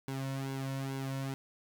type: tone with flanger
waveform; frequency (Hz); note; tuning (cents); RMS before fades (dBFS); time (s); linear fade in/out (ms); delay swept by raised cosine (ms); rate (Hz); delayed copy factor
sawtooth; 134.9; C#3; -47; -37; 0.08-1.34; 0; 1.6 to 2.54; 2.3; -0.7
effects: none